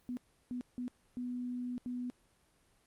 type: tone bursts at uneven times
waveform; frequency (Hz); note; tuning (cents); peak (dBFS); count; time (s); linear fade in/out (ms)
sine; 246.9; B3; 0; -36; 5; 0.09-0.17 / 0.51-0.61 / 0.78-0.88 / 1.17-1.78 / 1.86-2.1; 0
effects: pink hiss -70 dBFS RMS until 2.86 s + Opus 32 kbps